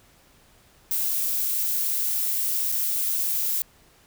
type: noise with dropouts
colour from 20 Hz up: violet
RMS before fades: -25 dBFS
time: 0.91-3.62 s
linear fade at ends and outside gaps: 1 ms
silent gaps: 2.718-2.723 s
effects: pink hiss -57 dBFS RMS until 4.06 s